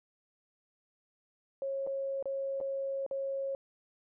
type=tone with dropouts; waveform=sine; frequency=545 Hz; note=C#5; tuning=29 cents flat; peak=-32 dBFS; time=1.62-3.55 s; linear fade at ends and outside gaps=1 ms; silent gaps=1.866-1.872 / 2.226-2.256 / 2.603-2.611 / 3.064-3.111 s; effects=none